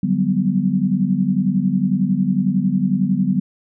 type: chord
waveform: sine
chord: G major seventh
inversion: second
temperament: equal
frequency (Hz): 146.83 / 185 / 196 / 246.9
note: D3 / F#3 / G3 / B3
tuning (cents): 0 / 0 / 0 / 0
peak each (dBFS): -25 / -19 / -19 / -22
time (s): 0.03-3.4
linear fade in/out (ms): 5
effects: none